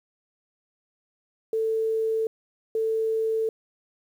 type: tone pair in turn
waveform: sine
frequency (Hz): 444.2 / 444.2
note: A4 / A4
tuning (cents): +16 / +16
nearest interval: unison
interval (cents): 0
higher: neither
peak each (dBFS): -22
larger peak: neither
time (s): 1.53-2.27 / 2.75-3.49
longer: neither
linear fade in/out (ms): 2
effects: 9-bit

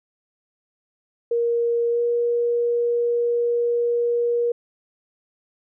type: tone with pitch glide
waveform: sine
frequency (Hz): 470 to 475.2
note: A#4 to A#4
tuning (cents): +14 to +33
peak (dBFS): -18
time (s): 1.31-4.52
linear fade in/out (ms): 5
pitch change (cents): +19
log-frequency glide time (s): 1.9-2
effects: none

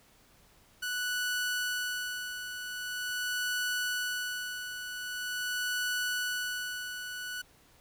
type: tone with tremolo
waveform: sawtooth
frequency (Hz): 1480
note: F#6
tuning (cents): 0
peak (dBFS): -26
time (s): 0.82-7.42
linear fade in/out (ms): 10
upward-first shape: sine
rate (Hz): 0.44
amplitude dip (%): 60
effects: pink hiss -62 dBFS RMS until 7.8 s

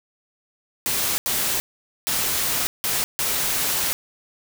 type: noise bursts at uneven times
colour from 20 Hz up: white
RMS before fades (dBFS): -23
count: 5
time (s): 0.86-1.18 / 1.26-1.6 / 2.07-2.67 / 2.84-3.04 / 3.19-3.93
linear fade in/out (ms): 0
effects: none

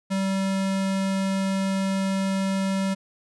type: tone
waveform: square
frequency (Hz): 193.1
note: G3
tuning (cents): -26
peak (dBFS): -23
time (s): 0.1-2.95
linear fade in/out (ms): 20
effects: resampled to 24000 Hz

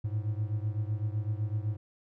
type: beating tone pair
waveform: triangle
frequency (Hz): 103.83 / 111.73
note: G#2 / A2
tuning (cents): 0 / +27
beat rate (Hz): 7.9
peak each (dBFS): -29 / -32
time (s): 0.04-1.77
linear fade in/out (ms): 10
effects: none

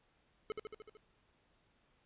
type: tone with echo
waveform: square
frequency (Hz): 430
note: A4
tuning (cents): -40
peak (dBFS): -37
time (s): 0.5-0.52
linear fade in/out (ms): 0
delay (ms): 75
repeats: 6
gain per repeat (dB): -3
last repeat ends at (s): 0.97
effects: pink hiss -73 dBFS RMS until 2.05 s + resampled to 8000 Hz

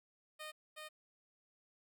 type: tone with echo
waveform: 10% pulse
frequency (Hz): 615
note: D#5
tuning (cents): -20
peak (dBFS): -37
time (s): 0.39-0.52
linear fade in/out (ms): 20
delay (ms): 370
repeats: 1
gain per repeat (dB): -2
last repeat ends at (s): 0.89
effects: none

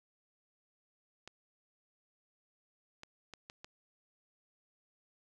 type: clicks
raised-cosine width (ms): 0.2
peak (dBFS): -30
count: 5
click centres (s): 1.276 / 3.034 / 3.337 / 3.499 / 3.645
effects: none

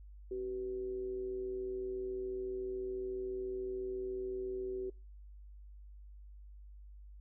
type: tone with amplitude modulation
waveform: sine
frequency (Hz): 379.2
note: F#4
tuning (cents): +43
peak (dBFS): -34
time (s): 0.31-4.9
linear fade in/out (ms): 5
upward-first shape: sine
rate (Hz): 114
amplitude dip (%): 45
effects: noise-tail reverb RT60 0.3 s tail -25 dB re dry + added 50 Hz sine -50 dBFS peak until 7.2 s

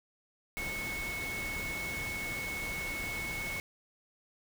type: tone in noise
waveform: sine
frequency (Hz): 2200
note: C#7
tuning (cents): -14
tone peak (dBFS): -36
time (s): 0.57-3.6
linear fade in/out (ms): 0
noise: pink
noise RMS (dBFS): -41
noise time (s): 0.57-3.6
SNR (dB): +2
effects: none

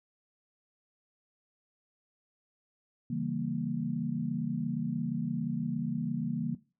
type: chord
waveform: sine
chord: C# diminished seventh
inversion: none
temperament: equal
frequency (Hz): 138.59 / 164.81 / 196 / 233.1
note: C#3 / E3 / G3 / Bb3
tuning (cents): 0 / 0 / 0 / 0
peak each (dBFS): -37 / -36 / -39 / -33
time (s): 3.1-6.55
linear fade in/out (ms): 5
effects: noise-tail reverb RT60 0.3 s tail -17 dB re dry

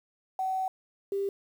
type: tone pair in turn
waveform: sine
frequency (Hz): 757 / 395.9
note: F#5 / G4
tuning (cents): +39 / +17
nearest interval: major seventh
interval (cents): 1122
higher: first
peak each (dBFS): -27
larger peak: neither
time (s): 0.39-0.68 / 1.12-1.29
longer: first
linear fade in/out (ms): 2
effects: 9-bit

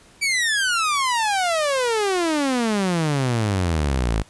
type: exponential sweep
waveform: sawtooth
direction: down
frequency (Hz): 2329 to 50.8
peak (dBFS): -15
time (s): 0.21-4.23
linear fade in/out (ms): 20
effects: pink hiss -51 dBFS RMS until 4.29 s + resampled to 24000 Hz

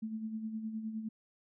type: tone with tremolo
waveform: sine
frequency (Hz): 219.8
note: A3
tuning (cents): -2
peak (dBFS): -34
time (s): 0.02-1.09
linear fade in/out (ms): 10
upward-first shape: sine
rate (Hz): 9.7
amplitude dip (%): 55
effects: none

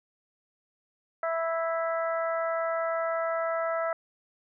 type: harmonic tone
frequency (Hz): 329.6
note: E4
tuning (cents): 0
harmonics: 2 / 3 / 4 / 5 / 6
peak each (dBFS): -28 / -40 / -32 / -41 / -40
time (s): 1.23-3.93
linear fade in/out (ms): 2
effects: none

